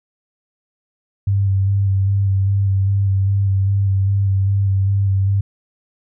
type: tone with vibrato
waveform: sine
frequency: 98 Hz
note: G2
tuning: in tune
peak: -13 dBFS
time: 1.27-5.41 s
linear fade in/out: 5 ms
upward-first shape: square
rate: 2.5 Hz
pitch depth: 20 cents each way
effects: none